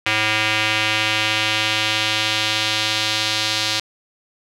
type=tone with band-pass filter sweep; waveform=square; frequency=108.4 Hz; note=A2; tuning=25 cents flat; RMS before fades=-20 dBFS; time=0.06-3.8 s; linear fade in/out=5 ms; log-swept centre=2500 to 4100 Hz; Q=1.9; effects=none